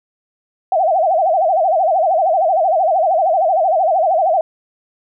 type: tone with vibrato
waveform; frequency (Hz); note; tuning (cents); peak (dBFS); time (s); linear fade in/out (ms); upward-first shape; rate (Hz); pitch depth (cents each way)
sine; 698.5; F5; 0; -11; 0.72-4.41; 2; sine; 13; 200
effects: none